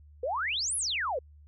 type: exponential two-way sweep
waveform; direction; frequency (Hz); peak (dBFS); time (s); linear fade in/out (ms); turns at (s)
sine; up then down; 466.6 to 11220 to 466.6; -28; 0.23-1.19; 5; 0.76
effects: added 74 Hz sine -51 dBFS peak until 1.47 s